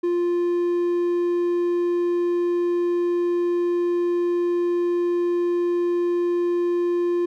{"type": "tone", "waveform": "triangle", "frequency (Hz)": 349.2, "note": "F4", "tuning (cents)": 0, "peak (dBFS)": -17, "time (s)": [0.03, 7.26], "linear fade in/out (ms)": 10, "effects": []}